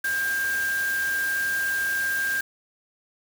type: tone in noise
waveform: sine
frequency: 1597 Hz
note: G6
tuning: 32 cents sharp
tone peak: -23 dBFS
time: 0.04-2.41 s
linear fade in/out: 5 ms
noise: white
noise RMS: -35 dBFS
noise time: 0.04-2.41 s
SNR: +9 dB
effects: none